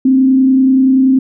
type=tone with frequency modulation; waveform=sine; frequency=263.1 Hz; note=C4; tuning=10 cents sharp; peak=-6 dBFS; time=0.05-1.19 s; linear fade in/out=5 ms; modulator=30.4 Hz; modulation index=0.3; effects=none